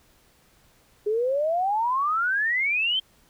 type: exponential sweep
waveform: sine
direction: up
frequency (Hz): 409 to 3182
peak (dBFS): -21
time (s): 1.06-3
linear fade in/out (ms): 10
effects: pink hiss -60 dBFS RMS until 3.29 s